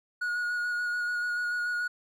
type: tone with vibrato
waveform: triangle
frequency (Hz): 1449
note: F#6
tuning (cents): -37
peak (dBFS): -26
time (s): 0.21-1.88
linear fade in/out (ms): 10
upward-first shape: square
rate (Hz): 6.9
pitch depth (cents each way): 13
effects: none